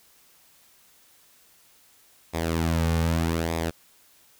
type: tone with flanger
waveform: sawtooth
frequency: 82.41 Hz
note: E2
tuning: in tune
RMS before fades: -25 dBFS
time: 2.33-3.71 s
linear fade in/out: 20 ms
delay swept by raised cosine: 0.68 to 3.08 ms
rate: 0.82 Hz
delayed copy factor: -0.65
effects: white hiss -58 dBFS RMS until 4.39 s